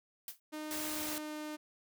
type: noise with exponential decay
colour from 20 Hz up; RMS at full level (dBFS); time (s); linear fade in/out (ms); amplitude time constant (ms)
blue; -38; 0.28-0.4; 2; 25
type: tone with pitch glide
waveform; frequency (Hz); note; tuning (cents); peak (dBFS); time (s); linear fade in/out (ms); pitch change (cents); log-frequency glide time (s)
sawtooth; 306.5 to 303.9; D#4 to D#4; -26 to -41; -36; 0.52-1.57; 20; -15; 0.86-1.36
type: noise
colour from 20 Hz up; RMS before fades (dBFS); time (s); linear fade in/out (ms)
white; -40; 0.71-1.18; 0
effects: none